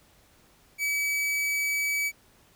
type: tone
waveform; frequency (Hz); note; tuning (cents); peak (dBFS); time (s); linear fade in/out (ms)
45% pulse; 2286; D7; -47; -25; 0.78-2.12; 50
effects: pink hiss -60 dBFS RMS until 2.55 s